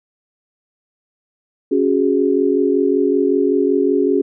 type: chord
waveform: sine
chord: C# suspended fourth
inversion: none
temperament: equal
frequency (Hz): 277.2 / 370 / 415.3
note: C#4 / F#4 / G#4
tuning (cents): 0 / 0 / 0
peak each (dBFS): -17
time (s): 1.71-4.22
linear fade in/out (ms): 10
effects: none